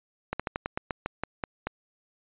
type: slowing click train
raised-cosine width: 0.5 ms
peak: -14 dBFS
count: 11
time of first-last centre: 0.33-1.67 s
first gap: 66 ms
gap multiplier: 1.15
effects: resampled to 8000 Hz